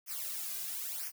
blue noise with flanger, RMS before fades -39 dBFS, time 0.06-1.12 s, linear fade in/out 50 ms, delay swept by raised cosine 0.25 to 2.25 ms, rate 0.99 Hz, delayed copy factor -0.95, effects none

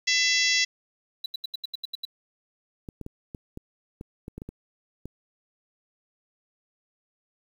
harmonic tone, 670 Hz, E5, 28 cents sharp, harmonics 3 / 4 / 5 / 6 / 7 / 8 / 9 / 10, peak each -25 / -29 / -29 / -31 / -30 / -28 / -31 / -34 dBFS, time 0.07-0.65 s, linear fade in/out 10 ms
triangle tone bursts, 3959 Hz, B7, 3 cents sharp, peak -27 dBFS, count 9, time 1.24-2.052 s, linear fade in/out 5 ms, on 20 ms, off 79 ms
clicks, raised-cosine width 3 ms, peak -24 dBFS, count 11, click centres 2.888 / 3.013 / 3.064 / 3.348 / 3.574 / 4.011 / 4.281 / 4.38 / 4.419 / 4.49 / 5.056 s
effects 9-bit

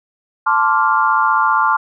sine chord, D minor seventh, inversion second, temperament equal with one note detuned, 880 / 1046.5 / 1161.8 / 1396.9 Hz, A5 / C6 / D6 / F6, 0 / 0 / -19 / 0 cents, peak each -17 dBFS, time 0.46-1.77 s, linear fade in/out 10 ms, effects none

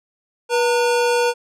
square tone pair together, 484.1 / 913.9 Hz, B4 / A#5, -35 / -35 cents, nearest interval major seventh, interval 1100 cents, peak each -17 / -22 dBFS, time 0.49-1.34 s, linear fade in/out 50 ms, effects low-pass 9000 Hz 12 dB/octave

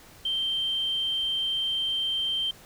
sine tone, 3136 Hz, G7, in tune, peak -24 dBFS, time 0.25-2.51 s, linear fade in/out 5 ms, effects tanh soft clip ceiling -20 dBFS + pink hiss -51 dBFS RMS until 2.65 s

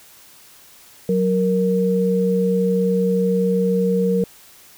sine tone pair together, 185 / 466.2 Hz, F#3 / A#4, 0 / 0 cents, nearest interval octave + major third, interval 1600 cents, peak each -18 dBFS, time 1.09-4.24 s, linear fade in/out 2 ms, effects white hiss -47 dBFS RMS until 4.77 s

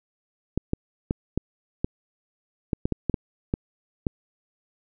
clicks, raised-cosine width 3 ms, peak -10 dBFS, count 12, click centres 0.576 / 0.734 / 1.109 / 1.376 / 1.845 / 2.732 / 2.855 / 2.923 / 3.097 / 3.142 / 3.539 / 4.068 s, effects none

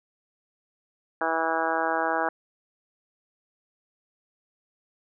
harmonic tone, 162.8 Hz, E3, 21 cents flat, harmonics 2 / 3 / 4 / 5 / 6 / 7 / 8 / 9 / 10, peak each -34 / -33 / -30 / -29 / -32 / -34 / -34 / -32 / -33 dBFS, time 1.21-2.29 s, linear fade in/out 2 ms, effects none

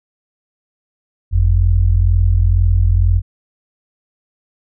sine tone pair together, 47.41 / 89.5 Hz, F#1 / F2, +43 / +43 cents, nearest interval major seventh, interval 1100 cents, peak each -12 dBFS, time 1.31-3.22 s, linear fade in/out 50 ms, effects none

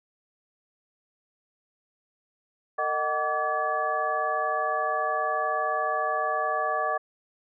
sine tone cluster, 454.8 / 618 / 752 / 1153 / 1703 Hz, A#4 / D#5 / F#5 / D6 / G#6, -43 / -12 / +28 / -32 / +43 cents, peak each -36 / -30 / -30 / -28 / -33 dBFS, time 2.78-6.98 s, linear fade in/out 10 ms, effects none

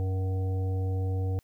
harmonic tone, 94.2 Hz, F#2, 32 cents sharp, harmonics 1 / 3 / 5 / 7 / 8, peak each -26 / -41 / -39 / -53 / -46 dBFS, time 0-1.39 s, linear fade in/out 0 ms, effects white hiss -70 dBFS RMS until 1.43 s

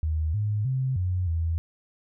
sine tone with pitch steps, 78.5 / 105.1 / 131 / 91.1 / 82.4 Hz, D#2 / G#2 / C3 / F#2 / E2, +16 / +21 / +2 / -26 / 0 cents, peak -23 dBFS, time 0.03-1.58 s, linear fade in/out 0 ms, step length 310 ms, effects none

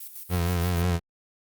violet noise with tremolo, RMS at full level -38 dBFS, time 0-0.82 s, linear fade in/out 5 ms, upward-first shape square, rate 6.5 Hz, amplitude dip 60%
30% pulse tone with vibrato, 87.31 Hz, F2, in tune, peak -19 dBFS, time 0.29-1 s, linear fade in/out 50 ms, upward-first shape sine, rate 5.6 Hz, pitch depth 57 cents each way
effects Opus 24 kbps

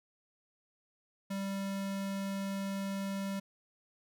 square tone, 196 Hz, G3, in tune, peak -35 dBFS, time 1.3-3.4 s, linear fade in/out 10 ms, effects none

